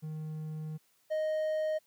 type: tone pair in turn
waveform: triangle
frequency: 155.56 / 622.2 Hz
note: D#3 / D#5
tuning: 0 / 0 cents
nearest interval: 2 octaves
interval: 2400 cents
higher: second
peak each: -34 / -27 dBFS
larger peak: second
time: 0.02-0.78 / 1.1-1.79 s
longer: first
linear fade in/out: 20 ms
effects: white hiss -70 dBFS RMS until 1.86 s + high-pass 80 Hz 12 dB/octave